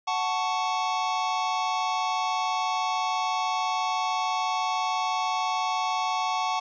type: chord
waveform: square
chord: F# minor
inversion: none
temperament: equal with one note detuned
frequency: 740 / 880 / 1113.9 Hz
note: F#5 / A5 / C#6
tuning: 0 / 0 / +8 cents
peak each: -30 dBFS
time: 0.07-6.6 s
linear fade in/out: 10 ms
effects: resampled to 16000 Hz + 9-bit